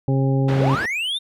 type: harmonic tone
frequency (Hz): 134.9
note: C#3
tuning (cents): -47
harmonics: 1 / 2 / 3 / 4 / 6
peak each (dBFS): -17 / -23 / -27 / -29 / -33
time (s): 0.08-0.75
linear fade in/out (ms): 2
type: band-pass noise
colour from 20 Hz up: pink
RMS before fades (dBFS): -29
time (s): 0.48-0.86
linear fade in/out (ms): 5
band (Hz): 120 to 2500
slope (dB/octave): 12
type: linear sweep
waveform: triangle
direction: up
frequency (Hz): 330.2 to 3700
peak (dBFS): -20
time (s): 0.59-1.19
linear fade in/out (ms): 20
effects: none